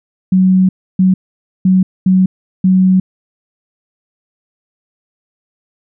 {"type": "tone bursts at uneven times", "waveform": "sine", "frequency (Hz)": 186.7, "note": "F#3", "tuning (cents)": 16, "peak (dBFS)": -6, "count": 5, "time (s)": [[0.32, 0.69], [0.99, 1.14], [1.65, 1.83], [2.06, 2.26], [2.64, 3]], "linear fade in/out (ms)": 5, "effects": []}